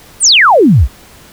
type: exponential sweep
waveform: sine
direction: down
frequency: 9956 to 51.1 Hz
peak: -3 dBFS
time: 0.2-0.88 s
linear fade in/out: 50 ms
effects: pink hiss -39 dBFS RMS until 1.32 s